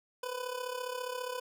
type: tone with amplitude modulation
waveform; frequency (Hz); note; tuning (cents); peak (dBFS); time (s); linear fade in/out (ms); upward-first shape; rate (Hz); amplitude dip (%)
25% pulse; 500; B4; +21; -29; 0.23-1.4; 5; sine; 34.8; 70
effects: none